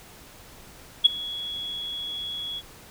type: tone with ADSR envelope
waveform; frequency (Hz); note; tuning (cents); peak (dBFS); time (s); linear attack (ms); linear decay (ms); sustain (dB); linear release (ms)
sine; 3354; G#7; +16; -8; 1.04-2.62; 17; 13; -22; 43
effects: tanh soft clip ceiling -4 dBFS + pink hiss -48 dBFS RMS until 2.9 s